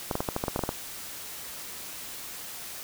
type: clicks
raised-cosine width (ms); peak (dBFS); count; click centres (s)
1; -13; 11; 0.112 / 0.154 / 0.205 / 0.288 / 0.364 / 0.439 / 0.482 / 0.561 / 0.592 / 0.637 / 0.691
effects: white hiss -40 dBFS RMS until 2.83 s